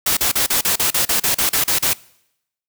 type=noise bursts; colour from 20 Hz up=white; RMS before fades=-17 dBFS; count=13; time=0.06-1.934 s; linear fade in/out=5 ms; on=110 ms; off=37 ms; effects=noise-tail reverb RT60 0.8 s tail -23 dB re dry